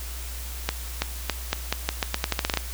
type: accelerating click train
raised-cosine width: 0.2 ms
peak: -5 dBFS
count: 15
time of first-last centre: 0.69-2.573 s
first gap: 330 ms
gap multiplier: 0.84
effects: added 60 Hz sine -33 dBFS peak until 2.73 s + white hiss -39 dBFS RMS until 2.73 s